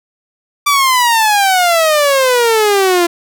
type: exponential sweep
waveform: sawtooth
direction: down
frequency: 1174.7 to 339.9 Hz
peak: -5 dBFS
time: 0.66-3.07 s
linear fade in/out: 10 ms
effects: none